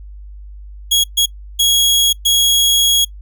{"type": "tone bursts at uneven times", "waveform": "sawtooth", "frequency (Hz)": 3317, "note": "G#7", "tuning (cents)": -3, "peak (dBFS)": -7, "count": 4, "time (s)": [[0.91, 1.04], [1.17, 1.26], [1.59, 2.13], [2.25, 3.05]], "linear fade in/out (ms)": 10, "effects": ["noise-tail reverb RT60 0.1 s tail -24 dB re dry", "added 50 Hz sine -31 dBFS peak until 3.21 s"]}